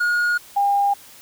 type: tone pair in turn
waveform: triangle / sine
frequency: 1437 / 804.6 Hz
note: F6 / G5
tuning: +49 / +45 cents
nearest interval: minor seventh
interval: 1004 cents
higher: first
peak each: -15 dBFS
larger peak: neither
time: 0-0.38 / 0.56-0.94 s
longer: neither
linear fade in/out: 10 ms
effects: white hiss -45 dBFS RMS until 1.21 s